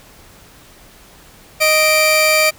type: tone pair together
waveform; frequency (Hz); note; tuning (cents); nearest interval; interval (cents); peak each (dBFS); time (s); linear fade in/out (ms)
sawtooth; 622.3 / 2349; D#5 / D7; 0 / 0; octave + major seventh; 2300; -10; 1.6-2.51; 20
effects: pink hiss -44 dBFS RMS until 2.58 s